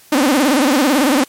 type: tone with vibrato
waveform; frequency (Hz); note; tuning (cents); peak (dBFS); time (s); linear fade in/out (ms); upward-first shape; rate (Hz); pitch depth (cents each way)
sawtooth; 277.2; C#4; 0; -7; 0.12-1.24; 5; sine; 18; 190
effects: white hiss -46 dBFS RMS until 1.28 s + MP3 64 kbps